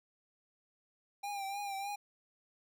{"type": "tone with vibrato", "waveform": "square", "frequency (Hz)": 798, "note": "G5", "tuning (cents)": 31, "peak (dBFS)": -38, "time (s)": [1.23, 1.96], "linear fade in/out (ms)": 10, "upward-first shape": "triangle", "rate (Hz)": 3.3, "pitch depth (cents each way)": 56, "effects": []}